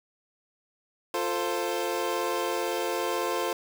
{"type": "chord", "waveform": "25% pulse", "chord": "F major", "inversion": "none", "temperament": "equal with one note detuned", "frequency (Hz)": [349.2, 445.4, 523.3], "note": ["F4", "A4", "C5"], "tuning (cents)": [0, 21, 0], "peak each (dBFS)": -28, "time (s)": [1.14, 3.53], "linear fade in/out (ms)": 2, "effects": ["8-bit"]}